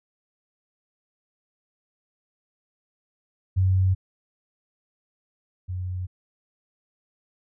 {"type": "tone pair in turn", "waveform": "sine", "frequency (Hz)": [93.9, 91.39], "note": ["F#2", "F#2"], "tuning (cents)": [26, -21], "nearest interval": "unison", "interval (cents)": 47, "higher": "first", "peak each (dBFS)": [-17, -27], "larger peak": "first", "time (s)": [[3.56, 3.95], [5.68, 6.07]], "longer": "neither", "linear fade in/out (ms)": 20, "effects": []}